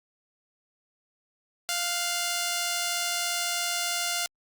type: tone pair together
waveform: 5% pulse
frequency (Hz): 698.5 / 1480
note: F5 / F#6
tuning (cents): 0 / 0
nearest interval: octave + minor second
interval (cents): 1300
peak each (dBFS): -16 / -24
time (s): 1.69-4.26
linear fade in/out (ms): 0
effects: Opus 48 kbps